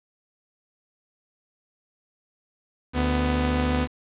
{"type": "tone pair together", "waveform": "sawtooth", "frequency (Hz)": [74, 248.9], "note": ["D2", "B3"], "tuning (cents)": [14, 14], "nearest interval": "octave + major sixth", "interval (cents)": 2100, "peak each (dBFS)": -20, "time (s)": [2.93, 3.88], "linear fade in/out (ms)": 50, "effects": ["resampled to 8000 Hz", "7-bit"]}